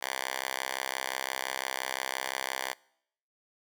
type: tone with high-pass filter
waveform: 5% pulse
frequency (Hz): 65.8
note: C2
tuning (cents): +10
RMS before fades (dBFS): -35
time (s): 0.01-2.74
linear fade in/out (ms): 20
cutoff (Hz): 1100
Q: 0.99
effects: noise-tail reverb RT60 0.7 s tail -24 dB re dry